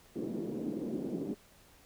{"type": "band-pass noise", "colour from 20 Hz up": "white", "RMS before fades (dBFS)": -37, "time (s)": [0.15, 1.35], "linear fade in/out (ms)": 20, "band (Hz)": [190, 360], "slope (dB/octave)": 24, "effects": ["pink hiss -61 dBFS RMS until 1.85 s"]}